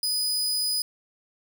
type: tone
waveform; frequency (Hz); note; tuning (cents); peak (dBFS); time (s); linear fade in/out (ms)
sawtooth; 4978; D#8; 0; -21; 0.03-0.82; 2
effects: none